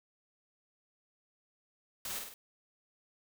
white noise with echo, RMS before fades -40 dBFS, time 2.05-2.19 s, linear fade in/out 2 ms, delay 50 ms, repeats 3, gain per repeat -4 dB, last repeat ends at 2.34 s, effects none

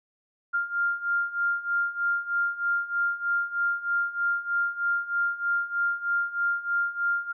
sine beating tone pair, 1396.9 / 1400.1 Hz, F6 / F6, 0 / +4 cents, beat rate 3.2 Hz, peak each -29 / -26 dBFS, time 0.53-7.33 s, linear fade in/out 20 ms, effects none

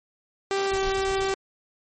sawtooth tone with pitch glide, 392 to 387.1 Hz, G4 to G4, 0 to -22 cents, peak -19 dBFS, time 0.51-1.34 s, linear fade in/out 0 ms, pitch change -22 cents, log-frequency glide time 0.65-0.76 s
brown noise with tremolo, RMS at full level -35 dBFS, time 0.71-1.33 s, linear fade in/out 10 ms, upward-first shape sine, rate 8.1 Hz, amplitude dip 60%
effects MP3 32 kbps

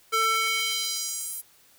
square tone with high-pass filter sweep, 445.9 Hz, A4, 23 cents sharp, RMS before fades -27 dBFS, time 0.12-1.42 s, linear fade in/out 20 ms, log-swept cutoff 970 to 12000 Hz, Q 1.7, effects white hiss -58 dBFS RMS until 1.78 s

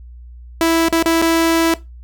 sawtooth tone with dropouts, 329.6 Hz, E4, in tune, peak -8 dBFS, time 0.61-1.74 s, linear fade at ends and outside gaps 1 ms, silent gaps 0.885-0.925 / 1.026-1.058 / 1.217-1.223 s, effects noise-tail reverb RT60 0.2 s tail -17 dB re dry + added 60 Hz sine -34 dBFS peak until 2.03 s

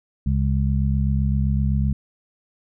harmonic tone, 67.8 Hz, C#2, 38 cents flat, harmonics 1 / 2 / 3, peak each -20 / -22 / -25 dBFS, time 0.26-1.93 s, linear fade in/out 5 ms, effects none

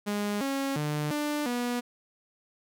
sawtooth tone with pitch steps, 206 / 273.7 / 149.6 / 296.2 / 243.1 Hz, G#3 / C#4 / D3 / D4 / B3, -14 / -22 / +32 / +15 / -27 cents, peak -24 dBFS, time 0.06-1.81 s, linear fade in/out 20 ms, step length 350 ms, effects none

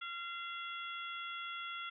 harmonic tone with a mistuned harmonic, 687 Hz, F5, 29 cents flat, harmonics 2 / 3 / 4 / 5, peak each -43 / -48 / -49 / -47 dBFS, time 0.01-1.9 s, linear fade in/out 10 ms, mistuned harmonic 5, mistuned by -35 cents, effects none

